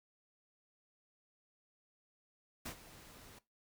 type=noise with ADSR envelope; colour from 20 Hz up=pink; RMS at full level=-42 dBFS; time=2.65-3.39 s; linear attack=12 ms; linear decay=83 ms; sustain=-15 dB; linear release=6 ms; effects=noise-tail reverb RT60 0.2 s tail -18 dB re dry